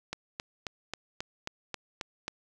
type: click train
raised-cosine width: 0.2 ms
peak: -17 dBFS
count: 9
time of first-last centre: 0.13-2.281 s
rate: 3.72 Hz
effects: none